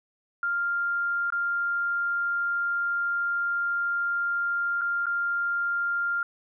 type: tone with dropouts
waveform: sine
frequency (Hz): 1396.9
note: F6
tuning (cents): 0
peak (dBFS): -24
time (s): 0.43-6.23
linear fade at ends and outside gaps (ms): 2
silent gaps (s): 1.303-1.323 / 4.812-4.816 / 5.058-5.066
effects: none